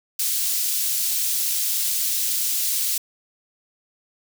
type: high-pass noise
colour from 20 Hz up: white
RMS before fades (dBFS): -23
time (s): 0.19-2.98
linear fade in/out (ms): 5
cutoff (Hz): 4100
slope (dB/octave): 12
effects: none